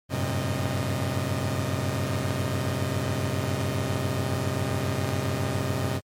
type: tone cluster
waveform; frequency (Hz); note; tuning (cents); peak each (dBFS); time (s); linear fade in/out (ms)
sawtooth; 92.7 / 100 / 113.9 / 133.3 / 615; F#2 / G2 / A#2 / C3 / D#5; +4 / +35 / -40 / +33 / -20; -27 / -29 / -29 / -25 / -32; 0.09-6.01; 50
effects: MP3 64 kbps